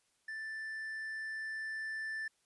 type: tone with level ramp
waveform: triangle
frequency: 1765 Hz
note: A6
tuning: 5 cents sharp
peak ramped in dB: -38 to -35 dBFS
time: 0.28-2.28 s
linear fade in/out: 5 ms
effects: white hiss -75 dBFS RMS until 2.45 s + resampled to 24000 Hz